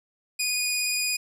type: tone with vibrato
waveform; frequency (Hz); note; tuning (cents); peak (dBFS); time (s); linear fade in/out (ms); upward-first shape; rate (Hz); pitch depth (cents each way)
15% pulse; 2466; D#7; -16; -17; 0.39-1.17; 10; triangle; 17; 13
effects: none